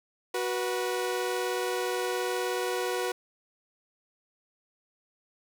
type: tone pair together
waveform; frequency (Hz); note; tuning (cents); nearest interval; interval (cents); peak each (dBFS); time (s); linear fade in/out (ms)
sawtooth; 370 / 487; F#4 / B4; 0 / -24; perfect fourth; 476; -27; 0.34-3.12; 5
effects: none